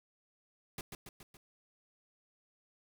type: noise with echo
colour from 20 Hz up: pink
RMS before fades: -42 dBFS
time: 0.78-0.81 s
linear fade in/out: 2 ms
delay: 140 ms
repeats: 4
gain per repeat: -4 dB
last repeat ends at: 1.37 s
effects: none

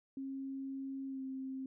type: tone with pitch glide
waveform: sine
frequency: 270 to 264.6 Hz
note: C#4 to C4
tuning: -45 to +20 cents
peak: -39 dBFS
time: 0.17-1.66 s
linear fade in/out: 2 ms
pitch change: -35 cents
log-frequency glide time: 1.07-1.22 s
effects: none

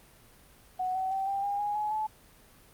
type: tone with pitch steps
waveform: sine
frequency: 740 / 756.4 / 773.2 / 790.4 / 807.9 / 825.8 / 844.2 / 862.9 Hz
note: F#5 / F#5 / G5 / G5 / G#5 / G#5 / G#5 / A5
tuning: 0 / +38 / -24 / +14 / -48 / -10 / +28 / -34 cents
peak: -28 dBFS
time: 0.79-2.07 s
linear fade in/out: 10 ms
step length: 160 ms
effects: pink hiss -57 dBFS RMS until 2.73 s + Opus 32 kbps

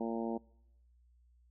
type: harmonic tone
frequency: 114.6 Hz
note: A#2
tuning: 29 cents flat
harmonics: 2 / 3 / 4 / 5 / 6 / 7 / 8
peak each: -36 / -40 / -42 / -44 / -46 / -47 / -48 dBFS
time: 0-0.38 s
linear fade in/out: 10 ms
effects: noise-tail reverb RT60 0.8 s tail -24 dB re dry + added 60 Hz sine -63 dBFS peak until 1.5 s

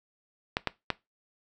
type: clicks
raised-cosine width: 0.3 ms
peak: -10 dBFS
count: 3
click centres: 0.569 / 0.673 / 0.903 s
effects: noise-tail reverb RT60 0.2 s tail -19 dB re dry

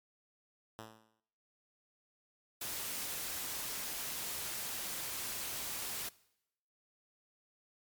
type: tone with exponential decay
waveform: 5% pulse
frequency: 110.5 Hz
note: A2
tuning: 8 cents sharp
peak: -32 dBFS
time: 0.79-1.2 s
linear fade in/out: 0 ms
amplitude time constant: 89 ms
type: noise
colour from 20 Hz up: white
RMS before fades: -40 dBFS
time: 2.61-6.09 s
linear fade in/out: 5 ms
effects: noise-tail reverb RT60 0.8 s tail -21 dB re dry + MP3 96 kbps

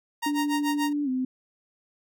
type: tone with tremolo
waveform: sawtooth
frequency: 932.3 Hz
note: A#5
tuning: in tune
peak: -22 dBFS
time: 0.22-0.93 s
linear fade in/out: 10 ms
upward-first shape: sine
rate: 6.9 Hz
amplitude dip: 95%
type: tone with pitch glide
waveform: sine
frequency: 291.8 to 257 Hz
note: D4 to C4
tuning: -11 to -31 cents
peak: -24 dBFS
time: 0.26-1.25 s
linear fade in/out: 5 ms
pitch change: -220 cents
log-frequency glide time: 1.04-1.09 s
effects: none

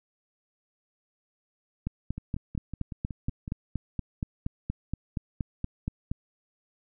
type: two click trains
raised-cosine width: 5 ms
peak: -17 / -23 dBFS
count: 19 / 8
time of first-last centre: 1.87-6.115 / 2.18-3.479 s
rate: 4.24 / 5.39 Hz
effects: none

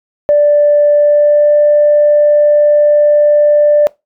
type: tone with pitch glide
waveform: sine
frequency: 587.3 to 591.4 Hz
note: D5 to D5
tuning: 0 to +12 cents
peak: -4 dBFS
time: 0.29-3.87 s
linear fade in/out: 0 ms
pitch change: +12 cents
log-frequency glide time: 0.93-1.54 s
effects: noise-tail reverb RT60 0.2 s tail -22 dB re dry + tanh soft clip ceiling 0 dBFS

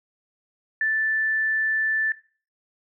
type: tone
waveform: sine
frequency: 1760 Hz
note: A6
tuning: in tune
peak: -20 dBFS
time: 0.81-2.12 s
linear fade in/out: 2 ms
effects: noise-tail reverb RT60 0.4 s tail -18 dB re dry

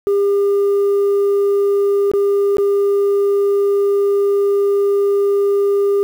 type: tone with dropouts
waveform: sine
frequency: 401.5 Hz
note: G4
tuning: 41 cents sharp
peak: -9 dBFS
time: 0.07-6.03 s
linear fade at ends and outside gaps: 0 ms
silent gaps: 2.115-2.136 / 2.569-2.583 s
effects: tanh soft clip ceiling -11 dBFS + 7-bit

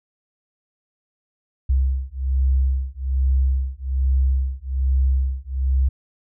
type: beating tone pair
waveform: sine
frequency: 65.41 / 66.61 Hz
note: C2 / C2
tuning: 0 / +32 cents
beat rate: 1.2 Hz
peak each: -20 dBFS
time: 1.69-5.89 s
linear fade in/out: 10 ms
effects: none

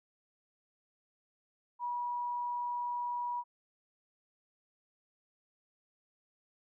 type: tone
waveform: sine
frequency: 968 Hz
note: B5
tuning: 35 cents flat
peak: -33 dBFS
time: 1.79-3.44 s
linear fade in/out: 50 ms
effects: none

